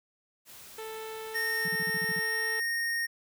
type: noise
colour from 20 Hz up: white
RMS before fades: -49 dBFS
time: 0.45-1.69 s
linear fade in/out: 50 ms
type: harmonic tone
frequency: 440.8 Hz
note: A4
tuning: 3 cents sharp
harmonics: 1 / 2 / 3 / 4 / 5 / 6 / 7 / 8 / 9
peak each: -39 / -45 / -49 / -51 / -53 / -55 / -56 / -57 / -58 dBFS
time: 0.78-2.6 s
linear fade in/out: 5 ms
type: tone with pitch glide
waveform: square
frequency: 1841 to 1853.8 Hz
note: A#6 to A#6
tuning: -22 to -10 cents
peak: -29 dBFS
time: 1.34-3.07 s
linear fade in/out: 20 ms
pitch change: +12 cents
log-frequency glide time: 1.68-2.54 s
type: tone bursts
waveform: sine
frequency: 174.61 Hz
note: F3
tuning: in tune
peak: -35 dBFS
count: 8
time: 1.65-2.193 s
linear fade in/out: 2 ms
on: 32 ms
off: 41 ms
effects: none